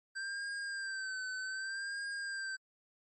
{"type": "tone with vibrato", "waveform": "square", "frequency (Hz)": 1568, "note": "G6", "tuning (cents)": 0, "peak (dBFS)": -38, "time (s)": [0.15, 2.57], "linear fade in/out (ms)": 20, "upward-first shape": "sine", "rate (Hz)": 0.65, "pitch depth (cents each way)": 56, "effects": ["MP3 32 kbps"]}